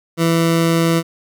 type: tone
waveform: 20% pulse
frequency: 165.9 Hz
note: E3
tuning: 11 cents sharp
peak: -8 dBFS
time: 0.17-1.03 s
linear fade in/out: 50 ms
effects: none